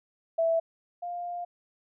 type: tone pair in turn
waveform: sine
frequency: 659.3 / 702.1 Hz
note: E5 / F5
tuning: 0 / +9 cents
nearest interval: minor second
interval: 109 cents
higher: second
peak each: -22 / -32 dBFS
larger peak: first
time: 0.38-0.6 / 1.02-1.45 s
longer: second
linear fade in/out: 10 ms
effects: none